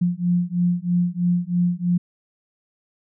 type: beating tone pair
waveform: sine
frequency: 174.61 / 177.71 Hz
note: F3 / F3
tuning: 0 / +30 cents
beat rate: 3.1 Hz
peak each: -21 dBFS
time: 0.01-1.98 s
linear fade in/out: 10 ms
effects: none